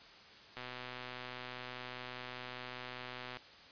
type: click train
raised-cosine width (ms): 0.3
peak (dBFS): -28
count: 351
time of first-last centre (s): 0.57-3.37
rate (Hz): 125
effects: white hiss -56 dBFS RMS until 3.71 s + resampled to 11025 Hz